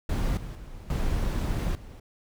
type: noise with level steps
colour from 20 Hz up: brown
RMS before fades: -26 / -37 / -42 / -27 / -43 dBFS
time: 0.09-2 s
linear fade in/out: 5 ms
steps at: 0.37 / 0.55 / 0.9 / 1.75 s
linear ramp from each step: 2 ms
effects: none